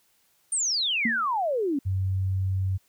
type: exponential sweep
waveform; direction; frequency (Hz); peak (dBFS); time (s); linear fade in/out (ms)
sine; down; 9220 to 262.6; -23; 0.52-1.79; 5
type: tone with exponential decay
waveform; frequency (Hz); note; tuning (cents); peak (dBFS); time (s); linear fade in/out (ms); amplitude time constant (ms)
sine; 230; A#3; -23; -21; 1.05-1.27; 5; 46
type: tone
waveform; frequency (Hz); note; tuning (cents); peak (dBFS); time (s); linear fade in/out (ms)
sine; 95; F#2; +46; -23; 1.85-2.78; 20
effects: white hiss -66 dBFS RMS until 2.88 s